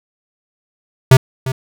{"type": "tone with echo", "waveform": "square", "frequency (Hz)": 130.81, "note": "C3", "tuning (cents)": 0, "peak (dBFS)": -3, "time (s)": [1.11, 1.17], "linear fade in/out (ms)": 5, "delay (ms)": 350, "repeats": 1, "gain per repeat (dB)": -15, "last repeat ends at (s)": 1.52, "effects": []}